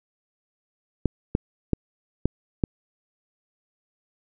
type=clicks; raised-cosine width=3 ms; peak=-7 dBFS; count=5; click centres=1.057 / 1.351 / 1.733 / 2.256 / 2.638 s; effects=none